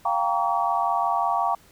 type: chord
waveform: sine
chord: G half-diminished seventh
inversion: third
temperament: equal with one note detuned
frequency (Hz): 698.5 / 784 / 932.3 / 1135.3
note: F5 / G5 / Bb5 / Db6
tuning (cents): 0 / 0 / 0 / +41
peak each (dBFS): -26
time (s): 0.05-1.55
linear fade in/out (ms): 5
effects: pink hiss -55 dBFS RMS until 1.71 s